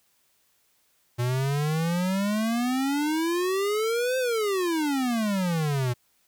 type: exponential two-way sweep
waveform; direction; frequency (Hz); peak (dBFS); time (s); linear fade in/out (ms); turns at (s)
square; up then down; 119.4 to 523 to 119.4; -24; 1.18-5.94; 20; 4.18
effects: white hiss -67 dBFS RMS until 6.27 s

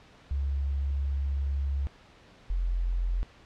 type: tone pair in turn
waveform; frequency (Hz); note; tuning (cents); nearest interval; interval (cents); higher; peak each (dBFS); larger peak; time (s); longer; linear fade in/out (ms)
sine; 69.3 / 43.66; C#2 / F1; 0 / 0; minor sixth; 800; first; -26 / -25; second; 0.31-1.87 / 2.5-3.23; first; 0
effects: pink hiss -55 dBFS RMS until 3.45 s + low-pass 4000 Hz 12 dB/octave

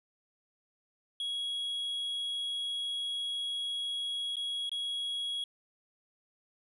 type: tone with dropouts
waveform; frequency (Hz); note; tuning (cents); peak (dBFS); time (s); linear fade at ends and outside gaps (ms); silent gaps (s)
triangle; 3322; G#7; 0; -31; 1.2-5.44; 2; 4.358-4.367 / 4.694-4.716
effects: resampled to 24000 Hz + 12-bit

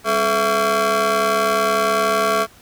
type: ring-modulated tone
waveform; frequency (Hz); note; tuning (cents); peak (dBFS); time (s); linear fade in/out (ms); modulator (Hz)
25% pulse; 233.1; A#3; 0; -9; 0.04-2.47; 50; 897
effects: pink hiss -48 dBFS RMS until 2.61 s

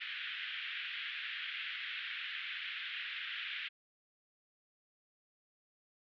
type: band-pass noise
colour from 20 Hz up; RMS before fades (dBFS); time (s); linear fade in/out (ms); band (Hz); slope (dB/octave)
white; -42; 0-3.69; 20; 1500 to 3400; 48
effects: none

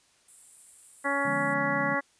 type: high-pass noise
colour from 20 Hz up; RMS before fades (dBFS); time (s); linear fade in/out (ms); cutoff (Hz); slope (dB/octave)
white; -48; 0.28-1.54; 5; 7500; 96
type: harmonic tone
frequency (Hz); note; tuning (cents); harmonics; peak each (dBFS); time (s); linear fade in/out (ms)
280; C#4; +18; 1 / 2 / 3 / 4 / 5 / 6 / 7; -34 / -32 / -34 / -32 / -35 / -33 / -31; 1.04-2.01; 20
type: chord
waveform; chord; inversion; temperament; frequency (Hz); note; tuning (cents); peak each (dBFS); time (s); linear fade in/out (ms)
sine; D diminished seventh; none; equal with one note detuned; 146.83 / 172.01 / 207.7 / 246.9; D3 / F3 / Ab3 / Cb4; 0 / -26 / 0 / 0; -38 / -40 / -37 / -41; 1.25-1.95; 5
effects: white hiss -64 dBFS RMS until 2.19 s + resampled to 22050 Hz

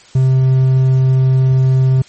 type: tone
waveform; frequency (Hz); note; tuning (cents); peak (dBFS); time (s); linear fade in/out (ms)
triangle; 131; C3; +2; -6; 0.15-2.02; 5
effects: white hiss -43 dBFS RMS until 2.08 s + MP3 32 kbps

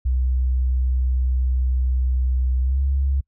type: tone with pitch glide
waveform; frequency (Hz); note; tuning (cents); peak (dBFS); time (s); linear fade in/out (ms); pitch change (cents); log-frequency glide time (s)
sine; 63.5 to 68.06; B1 to C#2; +49 to -31; -17; 0.05-3.21; 10; +120; 2.62-2.81
effects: noise-tail reverb RT60 0.1 s tail -26 dB re dry

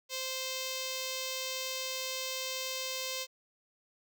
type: tone with notch filter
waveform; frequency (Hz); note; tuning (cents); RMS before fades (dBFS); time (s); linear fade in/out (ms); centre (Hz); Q
5% pulse; 521; C5; -7; -37; 0.09-3.27; 50; 1400; 1
effects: none

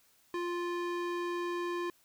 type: tone with band-pass filter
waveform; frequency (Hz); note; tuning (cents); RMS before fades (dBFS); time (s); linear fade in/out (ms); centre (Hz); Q
square; 349.2; F4; 0; -35; 0.34-1.9; 2; 980; 0.53
effects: white hiss -67 dBFS RMS until 2.04 s

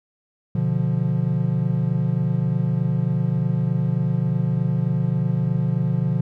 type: chord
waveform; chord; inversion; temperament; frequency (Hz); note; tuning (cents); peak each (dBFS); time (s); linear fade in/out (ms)
triangle; B diminished; none; equal; 123.47 / 146.83 / 174.61; B2 / D3 / F3; 0 / 0 / 0; -21; 0.55-6.21; 5
effects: none

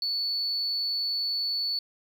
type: tone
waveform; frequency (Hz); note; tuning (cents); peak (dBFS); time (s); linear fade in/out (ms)
sine; 4450; C#8; +6; -25; 0.02-1.79; 2
effects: tanh soft clip ceiling -22 dBFS + 10-bit

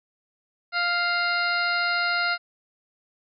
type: harmonic tone with a mistuned harmonic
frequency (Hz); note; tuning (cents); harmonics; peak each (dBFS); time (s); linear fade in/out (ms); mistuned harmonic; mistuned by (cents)
698.5; F5; 0; 1 / 2 / 3 / 4 / 5 / 6 / 7; -30 / -24 / -29 / -35 / -40 / -31 / -36; 0.72-2.38; 50; 5; +120
effects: none

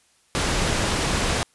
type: low-pass noise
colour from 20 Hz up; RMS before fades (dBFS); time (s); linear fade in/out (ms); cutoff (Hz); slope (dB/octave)
pink; -23; 0.35-1.43; 0; 8700; 12
effects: white hiss -61 dBFS RMS until 1.54 s + resampled to 24000 Hz

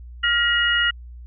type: tone cluster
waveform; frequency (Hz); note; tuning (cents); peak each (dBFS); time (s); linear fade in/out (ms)
sine; 1406 / 1907 / 2882; F6 / A#6 / F#7; +11 / +39 / -46; -21; 0.23-0.91; 10
effects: added 60 Hz sine -36 dBFS peak until 1.26 s

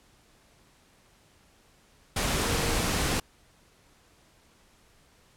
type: tone in noise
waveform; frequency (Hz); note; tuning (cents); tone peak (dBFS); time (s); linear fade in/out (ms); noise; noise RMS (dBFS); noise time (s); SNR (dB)
sine; 466.2; A#4; 0; -36; 2.44-2.82; 5; pink; -27; 2.16-3.2; -12
effects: pink hiss -61 dBFS RMS until 5.36 s + low-pass 11000 Hz 12 dB/octave

